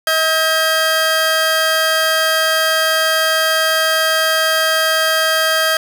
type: tone pair together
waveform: 20% pulse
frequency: 637.8 / 1602 Hz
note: D#5 / G6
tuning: +43 / +37 cents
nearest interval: octave + major third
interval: 1594 cents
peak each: -11 dBFS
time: 0.07-5.77 s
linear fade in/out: 2 ms
effects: none